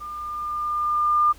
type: tone with level ramp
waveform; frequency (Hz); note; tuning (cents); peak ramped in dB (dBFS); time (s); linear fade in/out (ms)
sine; 1203; D6; +41; -32 to -14; 0-1.33; 20
effects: added 60 Hz sine -47 dBFS peak until 1.38 s + pink hiss -51 dBFS RMS until 1.38 s